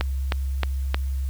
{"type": "click train", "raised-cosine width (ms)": 0.3, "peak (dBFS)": -7, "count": 4, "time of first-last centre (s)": [0.01, 0.945], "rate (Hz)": 3.21, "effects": ["added 67 Hz sine -23 dBFS peak until 1.29 s", "white hiss -51 dBFS RMS until 1.29 s"]}